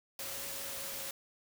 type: tone in noise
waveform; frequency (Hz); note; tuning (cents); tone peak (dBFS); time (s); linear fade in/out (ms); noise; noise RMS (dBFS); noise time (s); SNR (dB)
sine; 550; C#5; -14; -51; 0.19-1.11; 2; white; -41; 0.19-1.11; -13
effects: none